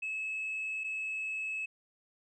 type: tone pair in turn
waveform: sine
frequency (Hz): 2590 / 2590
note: E7 / E7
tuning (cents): -31 / -31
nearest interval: unison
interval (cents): 0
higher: neither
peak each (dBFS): -32 / -32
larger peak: neither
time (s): 0.02-0.84 / 0.84-1.66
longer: neither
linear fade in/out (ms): 10
effects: tanh soft clip ceiling -31 dBFS